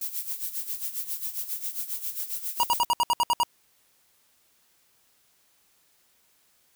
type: noise with tremolo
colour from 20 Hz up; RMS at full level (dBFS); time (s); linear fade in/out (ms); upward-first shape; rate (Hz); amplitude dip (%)
violet; -30; 0.01-2.85; 5; sine; 7.4; 75
type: tone bursts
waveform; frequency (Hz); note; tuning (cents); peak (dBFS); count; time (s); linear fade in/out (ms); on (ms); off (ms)
square; 955; A#5; +42; -20; 9; 2.6-3.433; 0; 33; 67
effects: white hiss -65 dBFS RMS until 6.75 s